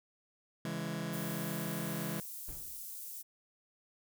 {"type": "chord", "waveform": "sawtooth", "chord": "C# minor", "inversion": "none", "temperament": "just", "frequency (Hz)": [138.59, 166.31, 207.9], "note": ["C#3", "E3", "G#3"], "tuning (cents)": [0, 16, 2], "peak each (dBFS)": [-39, -35, -36], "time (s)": [0.65, 2.2], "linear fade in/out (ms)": 2}
{"type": "high-pass noise", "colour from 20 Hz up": "white", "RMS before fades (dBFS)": -45, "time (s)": [1.12, 3.23], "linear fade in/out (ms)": 20, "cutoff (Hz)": 9100, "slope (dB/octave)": 12}
{"type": "noise with exponential decay", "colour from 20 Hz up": "brown", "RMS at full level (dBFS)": -44, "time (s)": [2.48, 2.94], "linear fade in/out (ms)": 5, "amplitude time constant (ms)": 100}
{"effects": []}